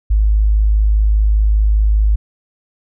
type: tone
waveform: sine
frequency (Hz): 52.5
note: G#1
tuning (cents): +19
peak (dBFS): -9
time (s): 0.1-2.16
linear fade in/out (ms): 10
effects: none